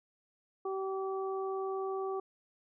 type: harmonic tone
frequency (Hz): 384.4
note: G4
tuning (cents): -34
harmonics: 1 / 2 / 3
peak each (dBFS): -34 / -41 / -42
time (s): 0.65-2.2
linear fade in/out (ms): 5
effects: none